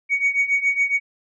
sine tone with tremolo, 2241 Hz, C#7, 18 cents sharp, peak -12 dBFS, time 0.09-1 s, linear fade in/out 50 ms, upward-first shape triangle, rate 7.2 Hz, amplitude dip 90%, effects tanh soft clip ceiling -12 dBFS

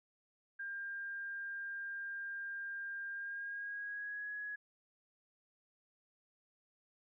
sine tone with pitch glide, 1600 to 1676.6 Hz, G6 to G#6, +35 to +16 cents, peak -40 dBFS, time 0.59-4.56 s, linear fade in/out 10 ms, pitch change +81 cents, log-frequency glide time 3.11-4.31 s, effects none

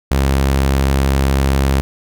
sawtooth tone, 67.8 Hz, C#2, 38 cents flat, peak -8 dBFS, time 0.11-1.81 s, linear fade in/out 0 ms, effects none

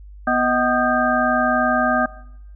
sine tone cluster, 246.2 / 628 / 751 / 1232 / 1582 Hz, B3 / D#5 / F#5 / D#6 / G6, -5 / +16 / +26 / -17 / +15 cents, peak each -22 dBFS, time 0.27-2.06 s, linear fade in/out 5 ms, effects noise-tail reverb RT60 0.8 s tail -20 dB re dry + added 50 Hz sine -37 dBFS peak until 2.55 s

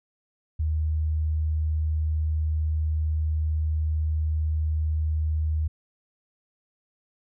sine tone, 77.78 Hz, D#2, in tune, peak -22 dBFS, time 0.59-5.68 s, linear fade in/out 10 ms, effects none

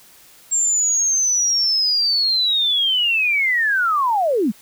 sine linear sweep, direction down, 7459 to 179.9 Hz, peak -15 dBFS, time 0.51-4.52 s, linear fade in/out 20 ms, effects white hiss -48 dBFS RMS until 4.61 s

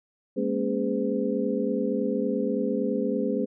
sine tone cluster, 204.4 / 233.3 / 276.8 / 413 / 508 Hz, G#3 / A#3 / C#4 / G#4 / B4, -27 / +2 / -2 / -10 / +49 cents, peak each -30 dBFS, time 0.36-3.46 s, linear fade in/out 20 ms, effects none

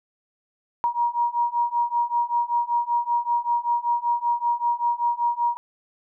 sine beating tone pair, 948 / 953.2 Hz, A#5 / A#5, +29 / +38 cents, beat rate 5.2 Hz, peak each -24 / -23 dBFS, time 0.84-5.57 s, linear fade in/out 0 ms, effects none

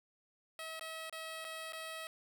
10% pulse tone with dropouts, 643 Hz, E5, 43 cents flat, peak -34 dBFS, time 0.59-2.07 s, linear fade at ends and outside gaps 1 ms, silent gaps 0.795-0.81 / 1.097-1.126 / 1.445-1.449 / 1.723-1.732 s, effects none

